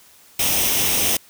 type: noise with comb filter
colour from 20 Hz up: white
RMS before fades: -19 dBFS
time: 0.39-1.17 s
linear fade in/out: 5 ms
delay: 0.34 ms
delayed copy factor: +0.55
effects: white hiss -50 dBFS RMS until 1.29 s